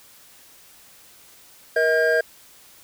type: tone cluster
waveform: triangle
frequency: 473.7 / 637 / 1611 Hz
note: A#4 / D#5 / G6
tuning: +28 / +41 / +47 cents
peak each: -19 dBFS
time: 1.76-2.21 s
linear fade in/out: 5 ms
effects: white hiss -50 dBFS RMS until 2.83 s